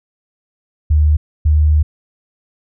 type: tone pair in turn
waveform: sine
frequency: 75.7 / 76.04 Hz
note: D#2 / D#2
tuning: -47 / -39 cents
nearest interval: unison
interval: 8 cents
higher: second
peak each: -8 dBFS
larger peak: neither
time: 0.9-1.17 / 1.45-1.83 s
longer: second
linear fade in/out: 10 ms
effects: none